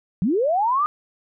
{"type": "linear sweep", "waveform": "sine", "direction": "up", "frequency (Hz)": [158.8, 1244.5], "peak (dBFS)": -17, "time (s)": [0.22, 0.86], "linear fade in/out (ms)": 0, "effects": []}